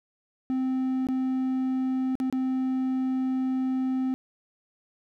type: tone with dropouts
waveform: triangle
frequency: 260 Hz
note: C4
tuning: 11 cents flat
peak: -22 dBFS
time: 0.5-4.14 s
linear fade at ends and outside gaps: 0 ms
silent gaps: 1.069-1.087 / 2.154-2.201 / 2.3-2.326 s
effects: none